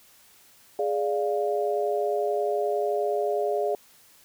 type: chord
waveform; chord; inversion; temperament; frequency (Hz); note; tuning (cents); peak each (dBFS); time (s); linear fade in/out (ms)
sine; D diminished; second; equal; 415.3 / 587.3 / 698.5; Ab4 / D5 / F5; 0 / 0 / 0; -26 / -28 / -29; 0.79-3.75; 2
effects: white hiss -56 dBFS RMS until 4.24 s